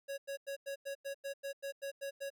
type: tone bursts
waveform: square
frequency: 554 Hz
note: C#5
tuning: 1 cent flat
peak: -39 dBFS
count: 12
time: 0.08-2.303 s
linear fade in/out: 20 ms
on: 100 ms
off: 93 ms
effects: none